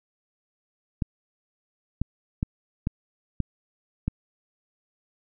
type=clicks; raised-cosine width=5 ms; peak=-12 dBFS; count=6; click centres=1.022 / 2.016 / 2.429 / 2.871 / 3.403 / 4.08 s; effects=none